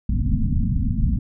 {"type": "low-pass noise", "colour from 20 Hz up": "pink", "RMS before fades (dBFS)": -20, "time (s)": [0.09, 1.19], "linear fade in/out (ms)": 5, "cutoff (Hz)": 260, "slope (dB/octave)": 96, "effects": []}